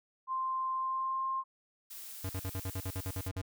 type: tone with pitch glide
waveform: sine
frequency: 1046.5 to 1059.3 Hz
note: C6 to C6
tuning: 0 to +21 cents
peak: -31 dBFS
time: 0.27-1.44 s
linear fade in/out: 50 ms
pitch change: +21 cents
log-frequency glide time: 0.75-1.26 s
type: noise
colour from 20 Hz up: blue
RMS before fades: -46 dBFS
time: 1.9-3.29 s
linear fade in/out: 10 ms
type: tone bursts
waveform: square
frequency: 94 Hz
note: F#2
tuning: 28 cents sharp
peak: -35 dBFS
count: 12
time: 2.24-3.416 s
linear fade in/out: 5 ms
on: 54 ms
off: 48 ms
effects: none